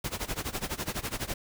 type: noise with tremolo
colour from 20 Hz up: pink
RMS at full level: -31 dBFS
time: 0.04-1.34 s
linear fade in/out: 5 ms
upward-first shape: sine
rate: 12 Hz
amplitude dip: 90%
effects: none